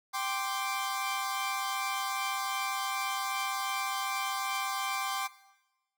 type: chord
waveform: sawtooth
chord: G suspended fourth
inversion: none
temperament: equal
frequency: 784 / 1046.5 / 1174.7 Hz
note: G5 / C6 / D6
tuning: 0 / 0 / 0 cents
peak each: -32 dBFS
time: 0.13-5.28 s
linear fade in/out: 20 ms
effects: noise-tail reverb RT60 1.0 s tail -17 dB re dry